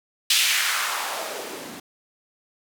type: noise with band-pass filter sweep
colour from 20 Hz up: blue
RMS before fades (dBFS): -25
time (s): 0.3-1.8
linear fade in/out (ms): 5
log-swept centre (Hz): 3300 to 210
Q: 1.8
effects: none